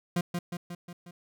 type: tone with echo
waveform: 40% pulse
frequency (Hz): 174.61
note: F3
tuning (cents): 0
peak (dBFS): -24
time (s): 0.16-0.21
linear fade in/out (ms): 5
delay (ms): 180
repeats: 5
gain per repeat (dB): -4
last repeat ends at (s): 1.11
effects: none